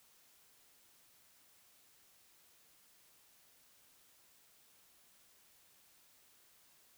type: silence
effects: white hiss -67 dBFS RMS until 6.97 s